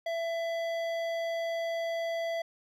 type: tone with hard clipping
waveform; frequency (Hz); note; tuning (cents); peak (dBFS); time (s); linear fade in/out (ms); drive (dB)
triangle; 667; E5; +20; -32; 0.06-2.42; 5; 16
effects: none